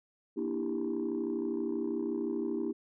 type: chord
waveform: sine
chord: E half-diminished seventh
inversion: second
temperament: just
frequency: 237.3 / 296.7 / 329.6 / 395.6 Hz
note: Bb3 / D4 / E4 / G4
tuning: +31 / +18 / 0 / +16 cents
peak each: -36 / -36 / -34 / -35 dBFS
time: 0.36-2.73 s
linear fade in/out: 20 ms
effects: tanh soft clip ceiling -25 dBFS